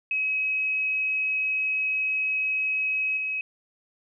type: tone with level steps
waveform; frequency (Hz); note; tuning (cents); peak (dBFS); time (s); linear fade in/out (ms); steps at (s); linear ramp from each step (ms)
sine; 2551; D#7; +43; -23 / -26; 0.11-3.41; 2; 3.17; 2
effects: none